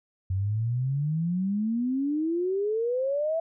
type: exponential sweep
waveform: sine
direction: up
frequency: 91.8 to 667 Hz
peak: -24 dBFS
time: 0.3-3.4 s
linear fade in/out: 5 ms
effects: none